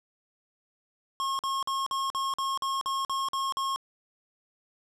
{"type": "tone bursts", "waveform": "square", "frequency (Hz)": 1082, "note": "C#6", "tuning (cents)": -42, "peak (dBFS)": -28, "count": 11, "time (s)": [1.2, 3.76], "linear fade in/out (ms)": 0, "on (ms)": 190, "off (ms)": 47, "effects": ["low-pass 9000 Hz 12 dB/octave"]}